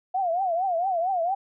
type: tone with vibrato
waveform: sine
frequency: 718 Hz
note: F5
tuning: 48 cents sharp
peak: -22 dBFS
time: 0.14-1.35 s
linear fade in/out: 10 ms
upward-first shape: triangle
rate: 4.4 Hz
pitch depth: 180 cents each way
effects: none